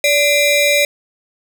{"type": "ring-modulated tone", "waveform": "30% pulse", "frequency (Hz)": 1480, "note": "F#6", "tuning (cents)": 0, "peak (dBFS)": -5, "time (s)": [0.04, 0.85], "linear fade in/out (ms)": 2, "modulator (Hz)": 903, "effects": []}